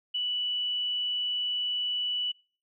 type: tone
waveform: sine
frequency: 2960 Hz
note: F#7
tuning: in tune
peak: -27 dBFS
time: 0.14-2.32 s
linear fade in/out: 10 ms
effects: noise-tail reverb RT60 0.4 s tail -25 dB re dry